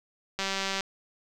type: click train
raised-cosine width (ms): 0.2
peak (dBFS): -13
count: 82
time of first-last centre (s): 0.39-0.808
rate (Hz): 194
effects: none